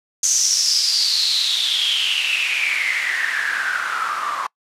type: noise with band-pass filter sweep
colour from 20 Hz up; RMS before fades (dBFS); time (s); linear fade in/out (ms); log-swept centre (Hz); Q
white; -20; 0.23-4.47; 5; 6400 to 1100; 8.9
effects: noise-tail reverb RT60 0.1 s tail -25 dB re dry + low-pass 12000 Hz 12 dB/octave

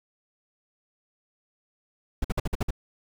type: noise bursts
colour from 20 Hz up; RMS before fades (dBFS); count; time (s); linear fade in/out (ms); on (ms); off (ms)
brown; -24; 7; 2.22-2.707; 5; 25; 52
effects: none

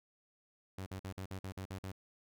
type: tone bursts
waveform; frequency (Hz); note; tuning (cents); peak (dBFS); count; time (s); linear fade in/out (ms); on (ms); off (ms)
sawtooth; 95; F#2; +46; -37; 9; 0.78-1.918; 5; 82; 50
effects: none

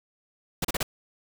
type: noise bursts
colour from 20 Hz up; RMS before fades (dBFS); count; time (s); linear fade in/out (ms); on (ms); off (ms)
pink; -27; 4; 0.62-0.83; 5; 27; 34
effects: none

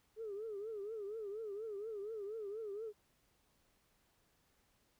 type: tone with vibrato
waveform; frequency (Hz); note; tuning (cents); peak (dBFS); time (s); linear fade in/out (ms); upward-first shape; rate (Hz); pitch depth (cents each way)
sine; 422.7; G#4; +31; -40; 0.16-2.93; 50; triangle; 4.2; 150
effects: tanh soft clip ceiling -37 dBFS + pink hiss -75 dBFS RMS until 4.99 s

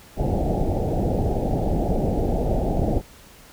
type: low-pass noise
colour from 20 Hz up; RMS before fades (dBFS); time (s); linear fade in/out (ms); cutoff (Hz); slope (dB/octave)
pink; -22; 0.16-3.02; 50; 820; 96
effects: pink hiss -48 dBFS RMS until 3.52 s

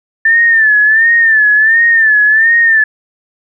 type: tone with vibrato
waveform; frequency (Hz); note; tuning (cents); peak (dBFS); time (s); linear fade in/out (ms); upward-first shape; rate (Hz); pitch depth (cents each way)
sine; 1775; A6; +15; -5; 0.25-2.84; 5; sine; 1.4; 85
effects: none

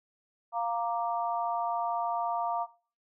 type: chord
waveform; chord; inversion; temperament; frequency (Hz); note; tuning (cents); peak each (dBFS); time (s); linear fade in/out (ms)
sine; Bb major; second; equal; 698.5 / 932.3 / 1174.7; F5 / Bb5 / D6; 0 / 0 / 0; -31 / -32 / -36; 0.52-2.67; 50
effects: noise-tail reverb RT60 0.4 s tail -18 dB re dry

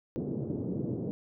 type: band-pass noise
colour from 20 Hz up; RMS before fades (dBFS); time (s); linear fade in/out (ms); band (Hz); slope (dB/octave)
pink; -34; 0.16-1.11; 0; 120 to 420; 24
effects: none

